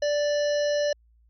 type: harmonic tone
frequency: 586 Hz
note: D5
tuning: 4 cents flat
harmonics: 1 / 3 / 5 / 7 / 9 / 10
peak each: -22 / -35 / -40 / -39 / -40 / -42 dBFS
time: 0.02-0.93 s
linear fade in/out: 5 ms
effects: added 57 Hz sine -57 dBFS peak until 1.29 s